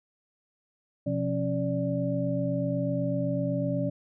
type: tone cluster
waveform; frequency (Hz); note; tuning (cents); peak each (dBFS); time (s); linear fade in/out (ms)
sine; 126.5 / 174.5 / 275.7 / 583; B2 / F3 / C#4 / D5; +42 / -1 / -9 / -13; -31; 1.06-3.9; 10
effects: none